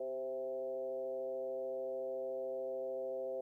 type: tone with frequency modulation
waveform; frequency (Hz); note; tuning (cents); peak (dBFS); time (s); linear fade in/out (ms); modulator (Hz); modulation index
sine; 523.3; C5; 0; -37; 0-3.41; 5; 133; 0.85
effects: 13-bit